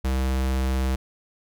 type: tone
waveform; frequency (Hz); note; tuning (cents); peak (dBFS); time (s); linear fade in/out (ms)
square; 65.41; C2; 0; -22; 0.04-0.96; 10
effects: none

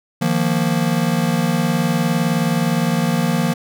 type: chord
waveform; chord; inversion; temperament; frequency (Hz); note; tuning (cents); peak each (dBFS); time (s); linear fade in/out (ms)
square; Eb suspended second; none; just; 155.56 / 175.01 / 233.3; Eb3 / F3 / Bb3; 0 / +4 / +2; -22 / -20 / -21; 0.21-3.54; 10
effects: none

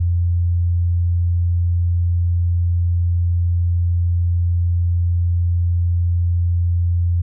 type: tone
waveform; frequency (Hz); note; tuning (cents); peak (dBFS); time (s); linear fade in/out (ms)
sine; 86.7; F2; -12; -14; 0-7.22; 10
effects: none

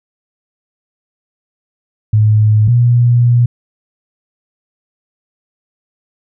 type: tone pair in turn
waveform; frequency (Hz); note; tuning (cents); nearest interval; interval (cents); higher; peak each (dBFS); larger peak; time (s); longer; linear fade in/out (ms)
sine; 107.4 / 120.55; A2 / B2; -41 / -41; major second; 200; second; -6; neither; 2.13-2.68 / 2.68-3.46; second; 5
effects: none

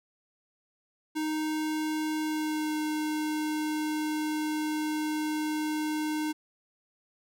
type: tone with pitch glide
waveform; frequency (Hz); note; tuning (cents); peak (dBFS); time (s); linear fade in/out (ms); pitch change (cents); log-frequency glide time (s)
square; 310 to 306.6; D#4 to D#4; -6 to -25; -29; 1.15-6.33; 20; -19; 2.23-2.76
effects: none

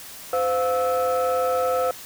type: tone cluster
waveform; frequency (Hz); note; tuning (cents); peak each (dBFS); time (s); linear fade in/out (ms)
sine; 513 / 707 / 1307; C5 / F5 / E6; -34 / +21 / -15; -20 / -24 / -25; 0.33-1.91; 2
effects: tanh soft clip ceiling -15 dBFS + white hiss -40 dBFS RMS until 2.05 s

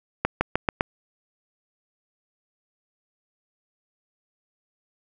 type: accelerating click train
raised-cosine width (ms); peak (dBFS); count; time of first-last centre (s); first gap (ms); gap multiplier
0.5; -5; 5; 0.25-0.809; 160; 0.91
effects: none

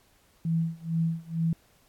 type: tone with tremolo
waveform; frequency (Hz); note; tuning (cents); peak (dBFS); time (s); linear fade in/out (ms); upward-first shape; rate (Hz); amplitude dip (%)
sine; 164.5; E3; -3; -22; 0.45-1.53; 2; sine; 2.2; 95
effects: pink hiss -63 dBFS RMS until 1.88 s + AAC 64 kbps

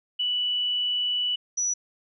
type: tone pair in turn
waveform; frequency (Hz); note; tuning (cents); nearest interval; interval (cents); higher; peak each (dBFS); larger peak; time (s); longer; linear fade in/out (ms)
sine; 2960 / 5894; F#7 / F#8; 0 / -8; octave; 1192; second; -23; neither; 0.19-1.36 / 1.57-1.74; first; 10
effects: none

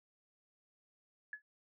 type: tone with exponential decay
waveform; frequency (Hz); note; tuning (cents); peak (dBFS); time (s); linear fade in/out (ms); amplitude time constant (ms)
sine; 1703; G#6; +43; -37; 1.33-1.42; 2; 19
effects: none

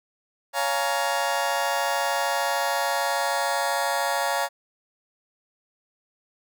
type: chord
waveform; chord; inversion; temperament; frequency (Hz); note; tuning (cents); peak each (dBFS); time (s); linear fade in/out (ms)
30% pulse; Bb minor seventh; first; just; 559.4 / 699.2 / 839.1 / 932.3; Db5 / F5 / Ab5 / Bb5; +16 / +2 / +18 / 0; -26; 0.53-4.49; 50
effects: none

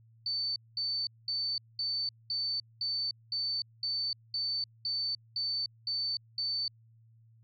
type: tone bursts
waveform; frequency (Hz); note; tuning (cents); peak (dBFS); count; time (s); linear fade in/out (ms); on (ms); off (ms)
sine; 4534; C#8; +38; -30; 13; 0.26-6.68; 2; 300; 210
effects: added 113 Hz sine -58 dBFS peak until 7.43 s

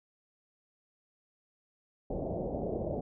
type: low-pass noise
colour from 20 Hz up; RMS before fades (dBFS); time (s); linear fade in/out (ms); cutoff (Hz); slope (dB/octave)
white; -35; 2.1-3.01; 5; 670; 48
effects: none

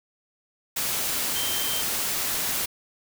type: tone in noise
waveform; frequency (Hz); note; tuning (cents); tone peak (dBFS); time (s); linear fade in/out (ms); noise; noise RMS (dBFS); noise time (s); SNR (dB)
sine; 3136; G7; 0; -31; 1.35-1.82; 10; white; -27; 0.76-2.66; -7
effects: none

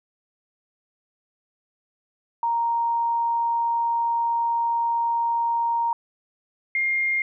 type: tone pair in turn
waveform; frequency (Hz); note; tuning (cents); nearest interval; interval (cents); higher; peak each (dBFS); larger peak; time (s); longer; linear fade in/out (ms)
sine; 932.3 / 2121; A#5 / C7; 0 / +23; octave + major second; 1423; second; -20; neither; 2.43-5.93 / 6.75-7.22; first; 2
effects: none

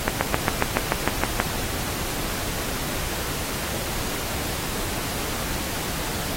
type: slowing click train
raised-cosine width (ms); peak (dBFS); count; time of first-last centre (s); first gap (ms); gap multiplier
0.5; -3; 10; 0.08-1.401; 130; 1.03
effects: pink hiss -29 dBFS RMS until 6.36 s + AAC 48 kbps

